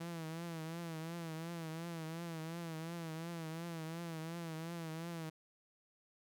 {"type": "tone with vibrato", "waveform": "sawtooth", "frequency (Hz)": 164.81, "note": "E3", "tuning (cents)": 0, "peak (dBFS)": -38, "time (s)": [0, 5.3], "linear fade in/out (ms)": 10, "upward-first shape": "triangle", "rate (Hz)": 2.8, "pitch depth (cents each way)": 82, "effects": []}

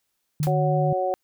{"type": "tone", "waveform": "sine", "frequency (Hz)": 150.6, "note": "D3", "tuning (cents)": 44, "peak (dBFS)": -21, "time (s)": [0.4, 0.93], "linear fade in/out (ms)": 2}
{"type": "noise with exponential decay", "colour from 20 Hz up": "white", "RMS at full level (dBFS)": -30, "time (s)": [0.43, 0.54], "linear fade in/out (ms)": 0, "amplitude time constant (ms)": 22}
{"type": "harmonic tone", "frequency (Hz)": 185, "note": "F#3", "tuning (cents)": 0, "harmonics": [2, 3, 4], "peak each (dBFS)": [-29, -25, -25], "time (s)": [0.47, 1.14], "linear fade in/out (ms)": 0}
{"effects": ["white hiss -75 dBFS RMS until 1.23 s"]}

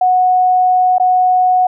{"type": "tone with dropouts", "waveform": "sine", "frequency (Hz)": 735, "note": "F#5", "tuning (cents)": -12, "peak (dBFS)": -8, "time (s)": [0.01, 1.67], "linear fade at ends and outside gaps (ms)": 5, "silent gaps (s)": [0.983, 0.998], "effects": []}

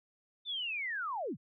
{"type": "linear sweep", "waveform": "sine", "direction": "down", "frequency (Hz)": [3603, 93.7], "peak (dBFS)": -34, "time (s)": [0.45, 1.37], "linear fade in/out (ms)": 50, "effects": []}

